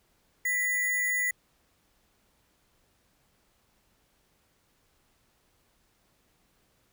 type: tone with sample-and-hold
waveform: sine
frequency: 1975.5 Hz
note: B6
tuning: in tune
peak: -25 dBFS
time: 0.45-1.31 s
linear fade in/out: 5 ms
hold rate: 8820 Hz
effects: pink hiss -69 dBFS RMS until 6.92 s